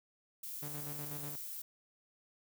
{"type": "noise", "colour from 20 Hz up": "violet", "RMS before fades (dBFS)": -44, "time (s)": [0.43, 1.62], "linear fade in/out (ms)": 5}
{"type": "tone with tremolo", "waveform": "sawtooth", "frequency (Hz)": 146.83, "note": "D3", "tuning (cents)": 0, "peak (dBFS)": -39, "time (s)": [0.62, 1.36], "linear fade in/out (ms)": 10, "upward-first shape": "square", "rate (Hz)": 8.2, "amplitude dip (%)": 45}
{"effects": []}